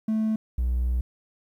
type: tone pair in turn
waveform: triangle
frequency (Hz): 218.7 / 61.48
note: A3 / B1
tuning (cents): -10 / -7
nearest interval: octave + minor seventh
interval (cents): 2197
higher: first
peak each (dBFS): -19 / -19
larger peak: neither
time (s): 0.08-0.36 / 0.58-1.01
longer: second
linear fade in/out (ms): 5
effects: tanh soft clip ceiling -16 dBFS + 10-bit